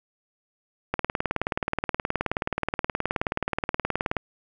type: click train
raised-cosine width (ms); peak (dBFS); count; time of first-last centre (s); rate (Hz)
0.5; -9; 62; 0.94-4.168; 18.9
effects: none